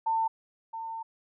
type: tone pair in turn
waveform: sine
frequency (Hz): 897 / 902.7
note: A5 / A5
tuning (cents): +33 / +44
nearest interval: unison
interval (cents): 11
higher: second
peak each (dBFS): -24 / -34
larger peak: first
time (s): 0.06-0.28 / 0.73-1.03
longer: second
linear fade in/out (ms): 10
effects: none